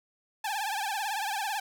sawtooth tone with vibrato, 830.6 Hz, G#5, in tune, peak -26 dBFS, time 0.44-1.6 s, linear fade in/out 5 ms, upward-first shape triangle, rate 18 Hz, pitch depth 150 cents each way, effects none

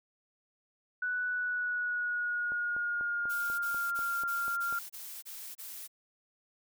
sine tone with pitch glide, 1482 to 1390.8 Hz, F#6 to F6, +2 to -8 cents, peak -30 dBFS, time 1.02-4.79 s, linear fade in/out 5 ms, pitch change -110 cents, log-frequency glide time 1.28-4.02 s
click train, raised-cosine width 1 ms, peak -33 dBFS, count 10, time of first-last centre 2.52-4.726 s, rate 4.08 Hz
blue noise bursts, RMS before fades -44 dBFS, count 8, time 3.29-5.879 s, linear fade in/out 20 ms, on 300 ms, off 27 ms
effects none

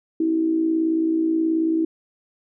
sine tone with amplitude modulation, 323.6 Hz, E4, 32 cents flat, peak -15 dBFS, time 0.2-1.85 s, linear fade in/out 5 ms, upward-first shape sine, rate 58.6 Hz, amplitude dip 55%, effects none

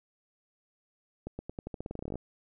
accelerating click train, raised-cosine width 2 ms, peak -24 dBFS, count 18, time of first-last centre 1.27-2.156 s, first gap 120 ms, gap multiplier 0.88, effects none

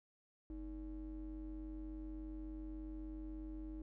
triangle ring-modulated tone, 132.7 Hz, C3, 25 cents sharp, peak -39 dBFS, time 0.5-3.82 s, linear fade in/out 2 ms, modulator 181 Hz, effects none

